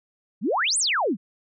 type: exponential two-way sweep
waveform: sine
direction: up then down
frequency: 164.81 to 9740 to 164.81 Hz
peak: -20 dBFS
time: 0.41-1.17 s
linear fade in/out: 50 ms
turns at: 0.78 s
effects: none